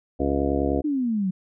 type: harmonic tone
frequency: 70 Hz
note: C#2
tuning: 18 cents sharp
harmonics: 1 / 2 / 3 / 4 / 5 / 6 / 7 / 9 / 10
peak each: -28 / -34 / -33 / -25 / -28 / -30 / -29 / -31 / -33 dBFS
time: 0.19-0.82 s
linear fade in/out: 20 ms
type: exponential sweep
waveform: sine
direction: down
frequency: 310 to 180 Hz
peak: -21 dBFS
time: 0.84-1.31 s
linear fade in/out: 10 ms
effects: none